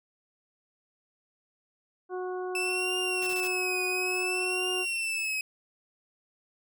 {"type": "harmonic tone", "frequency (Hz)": 366.6, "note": "F#4", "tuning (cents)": -16, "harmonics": [1, 2, 3, 4], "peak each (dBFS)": [-32, -39, -43, -46], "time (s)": [2.09, 4.86], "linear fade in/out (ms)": 50}
{"type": "tone with vibrato", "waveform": "40% pulse", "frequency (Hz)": 2637, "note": "E7", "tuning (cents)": 0, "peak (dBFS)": -28, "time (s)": [2.55, 5.41], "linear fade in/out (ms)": 2, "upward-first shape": "triangle", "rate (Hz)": 0.58, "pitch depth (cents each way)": 110}
{"type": "noise bursts", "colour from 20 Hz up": "white", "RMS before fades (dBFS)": -41, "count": 4, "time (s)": [3.22, 3.475], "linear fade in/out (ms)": 2, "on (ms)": 48, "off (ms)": 21}
{"effects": []}